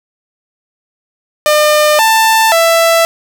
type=tone with pitch steps; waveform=sawtooth; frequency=603 / 888 / 664 Hz; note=D5 / A5 / E5; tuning=+46 / +16 / +12 cents; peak=-3 dBFS; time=1.46-3.05 s; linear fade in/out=0 ms; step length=530 ms; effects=none